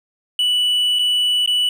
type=tone with dropouts; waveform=triangle; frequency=2960 Hz; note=F#7; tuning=in tune; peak=-13 dBFS; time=0.39-1.69 s; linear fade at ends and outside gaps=2 ms; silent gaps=0.988-0.992 / 1.461-1.475 s; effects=none